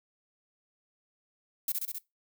violet noise with echo, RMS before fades -30 dBFS, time 1.68-1.72 s, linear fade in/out 2 ms, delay 66 ms, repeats 4, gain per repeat -2 dB, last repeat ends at 1.984 s, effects noise-tail reverb RT60 0.2 s tail -21 dB re dry

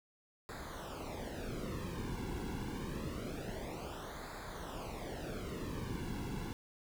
brown noise with flanger, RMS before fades -42 dBFS, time 0.49-6.53 s, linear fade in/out 0 ms, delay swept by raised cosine 0.34 to 1.64 ms, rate 0.26 Hz, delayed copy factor -0.8, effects none

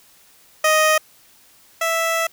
15% pulse tone pair in turn, 623 / 658.8 Hz, D#5 / E5, +2 / -1 cents, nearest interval minor second, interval 97 cents, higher second, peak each -7 / -12 dBFS, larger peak first, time 0.64-0.98 / 1.81-2.27 s, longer second, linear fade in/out 5 ms, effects white hiss -52 dBFS RMS until 2.32 s

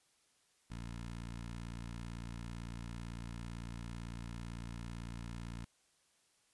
15% pulse tone with notch filter, 57.9 Hz, A#1, 11 cents flat, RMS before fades -45 dBFS, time 0.7-5.65 s, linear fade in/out 10 ms, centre 560 Hz, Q 1.4, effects white hiss -73 dBFS RMS until 6.53 s + resampled to 24000 Hz

